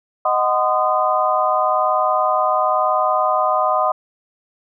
sine tone cluster, 622 / 743 / 1027 / 1234 Hz, D#5 / F#5 / C6 / D#6, -1 / +7 / -33 / -15 cents, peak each -20 dBFS, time 0.25-3.92 s, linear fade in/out 5 ms, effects none

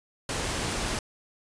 pink noise, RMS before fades -30 dBFS, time 0.29-0.99 s, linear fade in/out 2 ms, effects resampled to 22050 Hz

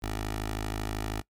10% pulse tone with notch filter, 52.8 Hz, G#1, 29 cents sharp, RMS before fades -33 dBFS, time 0.02-1.22 s, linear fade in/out 20 ms, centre 170 Hz, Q 0.92, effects noise-tail reverb RT60 0.1 s tail -21 dB re dry + MP3 96 kbps

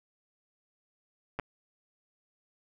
clicks, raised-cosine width 0.5 ms, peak -19 dBFS, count 2, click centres 1.39 / 1.397 s, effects none

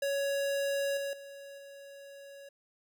square tone with level steps, 558 Hz, C#5, 11 cents sharp, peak -30 / -34 / -46 / -48 dBFS, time 0.02-2.49 s, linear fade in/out 5 ms, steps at 0.97 / 1.13 / 1.58 s, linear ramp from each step 2 ms, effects none

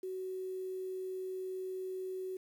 sine tone with quantisation, 374.2 Hz, F#4, 20 cents sharp, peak -37 dBFS, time 0.03-2.37 s, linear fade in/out 5 ms, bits 10, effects none

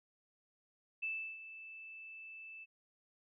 sine tone with ADSR envelope, 2637 Hz, E7, in tune, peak -35 dBFS, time 1.02-2.66 s, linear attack 14 ms, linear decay 340 ms, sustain -13 dB, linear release 31 ms, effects none

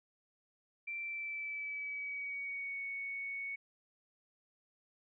sine tone with pitch glide, 2349 to 2222 Hz, D7 to C#7, 0 to +4 cents, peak -38 dBFS, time 0.87-3.56 s, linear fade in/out 10 ms, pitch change -96 cents, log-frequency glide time 0.97-2.81 s, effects none

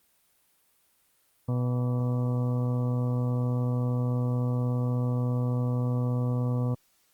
harmonic tone with a mistuned harmonic, 123.47 Hz, B2, in tune, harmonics 1 / 2 / 3 / 4 / 5 / 6 / 7 / 8 / 9, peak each -25 / -32 / -46 / -37 / -44 / -49 / -51 / -48 / -46 dBFS, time 1.48-6.75 s, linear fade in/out 10 ms, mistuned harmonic 9, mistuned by +58 cents, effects white hiss -67 dBFS RMS until 7.13 s + Opus 32 kbps

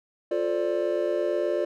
triangle chord, D minor seventh, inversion first, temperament just, 352.4 / 440.5 / 528.6 / 587.3 Hz, F4 / A4 / C5 / D5, +16 / +2 / +18 / 0 cents, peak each -26 / -29 / -30 / -25 dBFS, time 0.31-1.65 s, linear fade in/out 5 ms, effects none

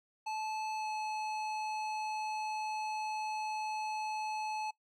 square tone with pitch glide, 868 to 861 Hz, A5 to A5, -24 to -38 cents, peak -36 dBFS, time 0.26-4.71 s, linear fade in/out 10 ms, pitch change -14 cents, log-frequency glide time 0.77-0.86 s, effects noise-tail reverb RT60 0.1 s tail -20 dB re dry + low-pass 6000 Hz 12 dB/octave

